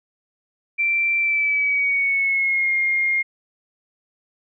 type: tone with pitch glide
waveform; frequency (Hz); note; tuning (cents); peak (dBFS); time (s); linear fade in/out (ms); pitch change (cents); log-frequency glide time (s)
sine; 2349 to 2129; D7 to C7; 0 to +30; -17; 0.78-3.23; 20; -170; 1.18-2.74
effects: none